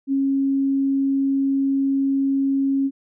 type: tone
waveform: sine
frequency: 273 Hz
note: C#4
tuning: 26 cents flat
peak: -17 dBFS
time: 0.07-2.91 s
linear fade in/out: 50 ms
effects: none